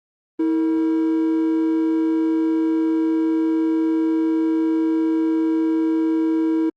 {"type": "tone pair together", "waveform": "triangle", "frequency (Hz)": [321.8, 458.6], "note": ["E4", "A#4"], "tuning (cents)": [-42, -28], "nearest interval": "tritone", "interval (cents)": 614, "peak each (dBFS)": [-14, -26], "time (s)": [0.39, 6.7], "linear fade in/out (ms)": 10, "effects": ["tanh soft clip ceiling -10 dBFS", "Opus 32 kbps"]}